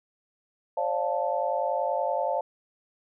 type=chord; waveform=sine; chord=D minor seventh; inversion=third; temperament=equal with one note detuned; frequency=536.7 / 587.3 / 698.5 / 880 Hz; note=C5 / D5 / F5 / A5; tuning=+44 / 0 / 0 / 0 cents; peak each=-30 dBFS; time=0.77-2.41 s; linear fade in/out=5 ms; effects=none